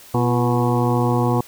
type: harmonic tone with a mistuned harmonic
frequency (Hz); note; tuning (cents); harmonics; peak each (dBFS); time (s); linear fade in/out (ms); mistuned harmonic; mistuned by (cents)
121.8; B2; -24; 1 / 2 / 3 / 4 / 6 / 7 / 8 / 9; -19 / -22 / -24 / -25 / -27 / -27 / -28 / -29; 0.14-1.41; 5; 3; -65
effects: white hiss -44 dBFS RMS until 1.47 s